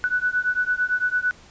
sine beating tone pair, 1480 / 1488.9 Hz, F#6 / F#6, 0 / +10 cents, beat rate 8.9 Hz, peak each -23 dBFS, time 0.04-1.31 s, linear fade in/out 0 ms, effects pink hiss -49 dBFS RMS until 1.5 s + resampled to 16000 Hz

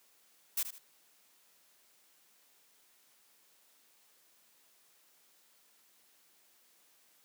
blue noise with echo, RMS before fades -32 dBFS, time 0.57-0.63 s, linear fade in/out 5 ms, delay 77 ms, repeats 2, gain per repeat -10 dB, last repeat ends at 0.784 s, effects white hiss -67 dBFS RMS until 7.24 s + high-pass 200 Hz 12 dB/octave

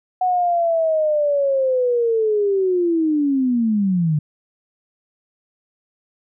sine linear sweep, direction down, 741 to 145.7 Hz, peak -15 dBFS, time 0.21-4.19 s, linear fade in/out 5 ms, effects none

